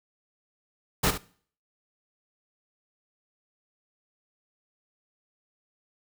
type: noise with echo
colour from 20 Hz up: pink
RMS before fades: -23 dBFS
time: 1.03-1.11 s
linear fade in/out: 10 ms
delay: 70 ms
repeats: 1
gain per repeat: -11 dB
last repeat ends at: 1.18 s
effects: noise-tail reverb RT60 0.5 s tail -20 dB re dry